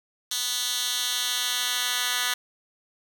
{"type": "tone with high-pass filter sweep", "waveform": "10% pulse", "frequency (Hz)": 246.9, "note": "B3", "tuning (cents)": 0, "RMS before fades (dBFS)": -27, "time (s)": [0.31, 2.34], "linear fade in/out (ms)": 5, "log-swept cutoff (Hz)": [4100, 2200], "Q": 1.4, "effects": []}